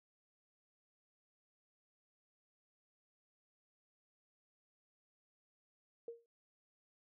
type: tone with exponential decay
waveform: sine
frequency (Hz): 466.2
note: A#4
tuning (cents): 0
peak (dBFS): -40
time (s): 6.08-6.26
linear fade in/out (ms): 2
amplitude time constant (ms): 39
effects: none